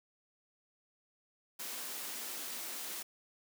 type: high-pass noise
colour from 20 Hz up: white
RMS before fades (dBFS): -42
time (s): 1.59-3.03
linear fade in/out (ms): 10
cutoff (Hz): 190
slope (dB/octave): 48
effects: none